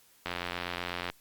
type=click train; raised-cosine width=0.3 ms; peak=-17 dBFS; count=75; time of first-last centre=0.26-1.1 s; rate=88.1 Hz; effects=white hiss -62 dBFS RMS until 1.2 s + Opus 48 kbps